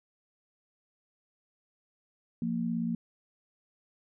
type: tone pair together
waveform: sine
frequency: 174.61 / 232 Hz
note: F3 / A#3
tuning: 0 / -8 cents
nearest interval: perfect fourth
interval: 492 cents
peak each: -33 / -30 dBFS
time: 2.42-2.95 s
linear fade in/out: 2 ms
effects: none